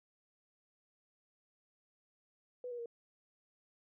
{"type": "tone with pitch steps", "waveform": "sine", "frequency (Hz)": [495.7, 481.9, 468.4], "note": ["B4", "B4", "A#4"], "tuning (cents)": [6, -43, 8], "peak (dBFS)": -40, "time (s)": [2.64, 2.859], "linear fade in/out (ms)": 2, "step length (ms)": 73, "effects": []}